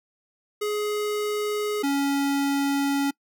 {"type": "tone pair in turn", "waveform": "square", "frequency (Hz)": [419.1, 279.7], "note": ["G#4", "C#4"], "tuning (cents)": [16, 16], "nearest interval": "perfect fifth", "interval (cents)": 700, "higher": "first", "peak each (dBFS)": [-25, -22], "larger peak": "second", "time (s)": [[0.61, 1.83], [1.83, 3.11]], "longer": "second", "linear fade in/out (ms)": 10, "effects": ["noise-tail reverb RT60 0.1 s tail -24 dB re dry"]}